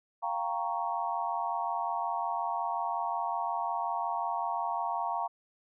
sine chord, G half-diminished seventh, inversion third, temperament equal, 698.5 / 784 / 932.3 / 1108.7 Hz, F5 / G5 / Bb5 / Db6, 0 / 0 / 0 / 0 cents, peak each -35 / -37 / -33 / -37 dBFS, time 0.22-5.28 s, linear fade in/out 20 ms, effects none

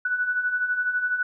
sine beating tone pair, 1473 / 1485 Hz, F#6 / F#6, -8 / +6 cents, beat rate 12 Hz, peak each -30 / -23 dBFS, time 0.05-1.23 s, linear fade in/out 5 ms, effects none

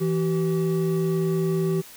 triangle tone pair together, 164.81 / 382.8 Hz, E3 / G4, 0 / -41 cents, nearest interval octave + minor third, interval 1459 cents, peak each -21 / -22 dBFS, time 0-1.82 s, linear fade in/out 20 ms, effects white hiss -45 dBFS RMS until 1.96 s

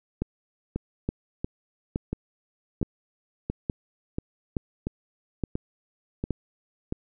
two click trains, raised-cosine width 3 ms, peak -13 / -15 dBFS, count 8 / 10, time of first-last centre 0.22-6.307 / 0.76-6.924 s, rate 1.15 / 1.46 Hz, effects none

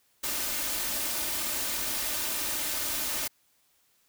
white noise with comb filter, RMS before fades -31 dBFS, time 0.23-3.28 s, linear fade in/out 10 ms, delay 3.3 ms, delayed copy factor +0.5, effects white hiss -68 dBFS RMS until 4.08 s

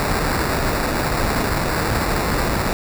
pink noise with sample-and-hold, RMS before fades -20 dBFS, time 0-2.73 s, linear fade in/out 0 ms, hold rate 3150 Hz, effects none

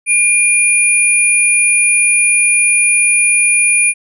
sine tone pair together, 2407 / 9644 Hz, D7 / D9, +42 / +45 cents, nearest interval 2 octaves, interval 2403 cents, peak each -11 dBFS, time 0.06-3.94 s, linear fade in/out 50 ms, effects none

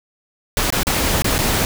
pink noise with dropouts, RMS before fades -18 dBFS, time 0.57-1.65 s, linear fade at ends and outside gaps 1 ms, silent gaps 0.703-0.724 / 0.832-0.869 / 1.221-1.244 / 1.382-1.388 s, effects none

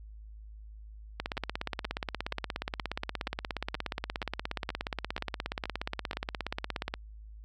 two click trains, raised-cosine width 0.3 ms, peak -20 / -16 dBFS, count 11 / 98, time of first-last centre 1.37-6.132 / 1.2-6.94 s, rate 2.1 / 16.9 Hz, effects added 53 Hz sine -45 dBFS peak until 7.44 s

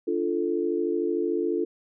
sine chord, D minor, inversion none, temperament equal with one note detuned, 293.7 / 347.4 / 440 Hz, D4 / F4 / A4, 0 / -9 / 0 cents, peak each -30 / -26 / -28 dBFS, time 0.07-1.65 s, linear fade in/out 10 ms, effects none

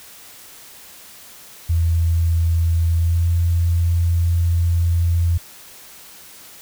sine tone with pitch glide, 83.3 to 85.2 Hz, E2 to F2, +19 to -42 cents, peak -14 dBFS, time 1.69-5.38 s, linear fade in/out 10 ms, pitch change +39 cents, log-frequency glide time 2.97-3.26 s, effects white hiss -42 dBFS RMS until 6.61 s

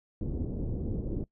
pink low-pass noise, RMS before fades -33 dBFS, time 0.21-1.24 s, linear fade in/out 2 ms, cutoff 400 Hz, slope 24 dB/octave, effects noise-tail reverb RT60 0.1 s tail -21 dB re dry

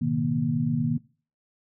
sine tone cluster, 111.6 / 128.1 / 156.7 / 236.3 Hz, A2 / C3 / D#3 / A#3, +25 / -36 / +13 / +24 cents, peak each -35 / -30 / -26 / -26 dBFS, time 0.01-0.98 s, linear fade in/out 10 ms, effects noise-tail reverb RT60 0.4 s tail -21 dB re dry

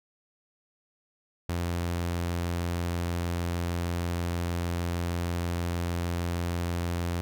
sawtooth tone, 86.4 Hz, F2, 18 cents flat, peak -24 dBFS, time 1.49-7.21 s, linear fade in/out 0 ms, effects none

